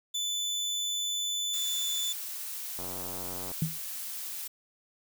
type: tone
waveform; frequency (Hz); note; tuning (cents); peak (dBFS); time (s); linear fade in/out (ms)
30% pulse; 3500; A7; -10; -27; 0.14-2.13; 10
type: noise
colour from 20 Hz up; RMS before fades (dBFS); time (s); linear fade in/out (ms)
blue; -38; 1.53-4.48; 10
type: click train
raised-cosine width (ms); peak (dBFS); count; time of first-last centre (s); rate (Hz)
1; -28; 67; 2.79-3.515; 91
type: tone with exponential decay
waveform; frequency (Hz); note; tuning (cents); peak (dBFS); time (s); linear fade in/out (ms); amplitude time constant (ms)
sine; 159.7; D#3; +45; -22; 3.62-3.79; 2; 36
effects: none